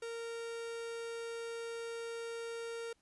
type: tone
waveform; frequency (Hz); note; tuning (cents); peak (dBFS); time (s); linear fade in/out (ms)
45% pulse; 462.5; A#4; -14; -40; 0.02-2.93; 5
effects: pink hiss -75 dBFS RMS until 3.01 s + resampled to 24000 Hz